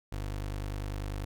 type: tone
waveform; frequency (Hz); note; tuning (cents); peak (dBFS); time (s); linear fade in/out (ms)
25% pulse; 50.1; G1; +38; -30; 0.12-1.25; 5
effects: none